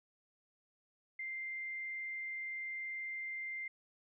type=tone; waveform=sine; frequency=2093 Hz; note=C7; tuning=in tune; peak=-39 dBFS; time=1.19-3.68 s; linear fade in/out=5 ms; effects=none